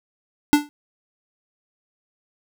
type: tone with exponential decay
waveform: square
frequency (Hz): 293.7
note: D4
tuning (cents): 0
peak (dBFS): -8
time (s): 0.53-0.69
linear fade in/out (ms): 0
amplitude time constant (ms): 33
effects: none